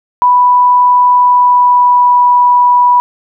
sine tone with pitch glide, 987.8 to 980.4 Hz, B5 to B5, 0 to -13 cents, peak -4 dBFS, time 0.22-3 s, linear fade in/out 0 ms, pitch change -13 cents, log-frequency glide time 1.12-2.23 s, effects none

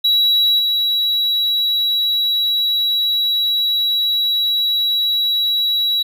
triangle tone with level steps, 3897 Hz, B7, 24 cents flat, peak -10 / -13 dBFS, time 0.04-6.03 s, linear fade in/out 10 ms, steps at 0.58 s, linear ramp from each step 20 ms, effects none

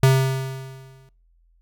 square tone with exponential decay, 132.8 Hz, C3, 26 cents sharp, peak -11 dBFS, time 0.03-1.09 s, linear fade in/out 2 ms, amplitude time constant 230 ms, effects noise-tail reverb RT60 0.5 s tail -26 dB re dry + added 42 Hz sine -56 dBFS peak until 1.61 s

